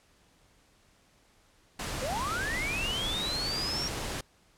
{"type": "noise", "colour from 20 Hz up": "pink", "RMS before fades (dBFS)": -35, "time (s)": [1.79, 4.21], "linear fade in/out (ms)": 5}
{"type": "linear sweep", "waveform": "sine", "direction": "up", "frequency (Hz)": [479.4, 5630], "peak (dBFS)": -31, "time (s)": [2.02, 3.88], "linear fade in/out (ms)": 2}
{"effects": ["pink hiss -64 dBFS RMS until 4.57 s", "low-pass 10000 Hz 12 dB/octave"]}